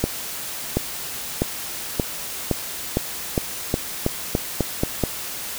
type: accelerating click train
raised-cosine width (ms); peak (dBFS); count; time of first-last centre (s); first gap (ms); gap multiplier
2; -5; 13; 0.04-5.037; 730; 0.89
effects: white hiss -31 dBFS RMS until 5.58 s